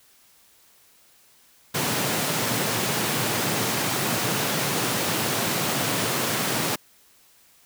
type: high-pass noise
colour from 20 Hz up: pink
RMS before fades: -25 dBFS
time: 1.74-6.76 s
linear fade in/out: 10 ms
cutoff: 110 Hz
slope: 48 dB/octave
effects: white hiss -57 dBFS RMS until 7.65 s